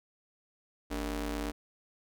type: ring-modulated tone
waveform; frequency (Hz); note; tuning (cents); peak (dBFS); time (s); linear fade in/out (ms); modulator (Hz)
sawtooth; 171.5; F3; -31; -26; 0.9-1.52; 20; 120
effects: none